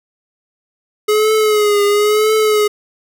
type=tone with vibrato; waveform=square; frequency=421.3 Hz; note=G#4; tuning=25 cents sharp; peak=-11 dBFS; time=1.08-2.68 s; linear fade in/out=10 ms; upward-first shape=triangle; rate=0.99 Hz; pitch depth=63 cents each way; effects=none